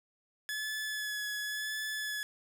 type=tone with vibrato; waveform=sawtooth; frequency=1710 Hz; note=A6; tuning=50 cents flat; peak=-31 dBFS; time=0.49-2.23 s; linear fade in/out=0 ms; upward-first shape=sine; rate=0.93 Hz; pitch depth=19 cents each way; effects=none